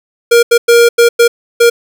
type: tone bursts at uneven times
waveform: square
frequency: 470.8 Hz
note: A#4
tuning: 17 cents sharp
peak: -4 dBFS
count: 6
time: 0.31-0.43 / 0.51-0.58 / 0.68-0.89 / 0.98-1.09 / 1.19-1.28 / 1.6-1.7 s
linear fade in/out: 10 ms
effects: none